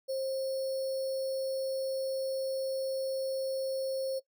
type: tone with sample-and-hold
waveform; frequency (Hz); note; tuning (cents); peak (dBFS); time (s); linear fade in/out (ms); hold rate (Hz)
sine; 532; C5; +29; -30; 0.08-4.2; 20; 4900
effects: noise-tail reverb RT60 0.1 s tail -18 dB re dry